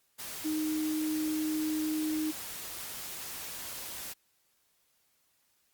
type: tone in noise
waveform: sine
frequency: 310 Hz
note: D#4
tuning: 6 cents flat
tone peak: -29 dBFS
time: 0.44-2.32 s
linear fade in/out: 20 ms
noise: white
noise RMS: -41 dBFS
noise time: 0.18-4.14 s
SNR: +9 dB
effects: white hiss -72 dBFS RMS until 5.73 s + Opus 48 kbps